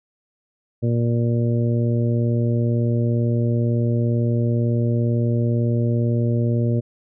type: harmonic tone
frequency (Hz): 117.9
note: A#2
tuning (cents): +20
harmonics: 1 / 2 / 3 / 4 / 5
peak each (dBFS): -18 / -24 / -28 / -30 / -32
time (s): 0.82-6.81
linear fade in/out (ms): 20
effects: none